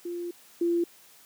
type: tone pair in turn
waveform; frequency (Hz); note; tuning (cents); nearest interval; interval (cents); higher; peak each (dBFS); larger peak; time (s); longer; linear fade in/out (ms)
sine; 347.6 / 342.4; F4 / F4; -8 / -34; unison; 26; first; -31 / -22; second; 0.05-0.31 / 0.61-0.84; first; 5
effects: white hiss -55 dBFS RMS until 1.25 s + high-pass 150 Hz 12 dB/octave